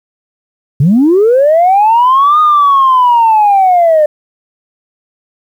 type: linear two-way sweep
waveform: sine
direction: up then down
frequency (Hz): 126.1 to 1239 to 593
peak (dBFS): -3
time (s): 0.8-4.06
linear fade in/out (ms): 5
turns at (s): 2.4
effects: tanh soft clip ceiling -1 dBFS + 7-bit